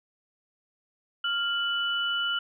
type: tone pair together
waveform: sine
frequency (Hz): 1396.9 / 2970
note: F6 / F#7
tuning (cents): 0 / +6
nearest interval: octave + minor second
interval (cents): 1306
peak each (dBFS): -28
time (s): 1.24-2.39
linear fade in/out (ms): 5
effects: none